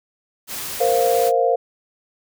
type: noise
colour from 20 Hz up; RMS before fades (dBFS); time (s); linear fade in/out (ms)
white; -29; 0.47-1.32; 50
type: chord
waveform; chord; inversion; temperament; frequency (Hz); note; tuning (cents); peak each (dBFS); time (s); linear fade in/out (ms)
sine; Bb suspended second; none; equal; 466.2 / 523.3 / 698.5; Bb4 / C5 / F5; 0 / 0 / 0; -19; 0.8-1.56; 10
effects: none